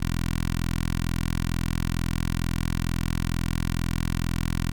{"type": "tone with notch filter", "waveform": "10% pulse", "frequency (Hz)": 42.2, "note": "E1", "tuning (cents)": 41, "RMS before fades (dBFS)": -26, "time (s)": [0, 4.72], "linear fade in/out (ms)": 10, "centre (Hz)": 560, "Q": 0.65, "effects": []}